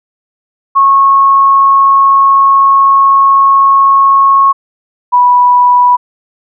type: tone pair in turn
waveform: sine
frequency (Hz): 1096 / 983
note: C#6 / B5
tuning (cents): -20 / -8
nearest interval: major second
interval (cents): 188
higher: first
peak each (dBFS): -3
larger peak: neither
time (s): 0.75-4.53 / 5.12-5.97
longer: first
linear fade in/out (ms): 20
effects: none